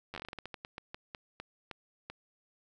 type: slowing click train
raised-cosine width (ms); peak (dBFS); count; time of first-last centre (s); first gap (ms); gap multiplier
0.3; -25; 19; 0.14-2.1; 10; 1.24
effects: none